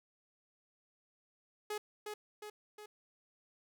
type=tone with echo; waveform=sawtooth; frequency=421 Hz; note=G#4; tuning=24 cents sharp; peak=-33 dBFS; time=1.7-1.78 s; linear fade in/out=5 ms; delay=360 ms; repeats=3; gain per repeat=-4 dB; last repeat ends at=2.86 s; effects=none